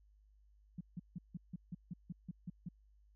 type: tone bursts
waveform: sine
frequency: 174.61 Hz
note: F3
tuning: in tune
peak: -40 dBFS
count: 11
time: 0.78-2.688 s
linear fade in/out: 5 ms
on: 28 ms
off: 160 ms
effects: added 51 Hz sine -64 dBFS peak until 3.15 s